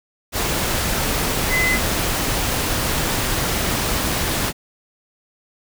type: tone in noise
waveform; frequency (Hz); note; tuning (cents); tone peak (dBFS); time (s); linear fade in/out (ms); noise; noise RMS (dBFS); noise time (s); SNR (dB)
sine; 2032; B6; +49; -17; 1.49-1.79; 50; pink; -21; 0.32-4.53; +1
effects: none